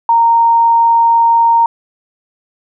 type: tone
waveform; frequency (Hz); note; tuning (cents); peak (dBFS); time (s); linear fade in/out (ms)
sine; 926; A#5; -12; -6; 0.09-1.66; 2
effects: none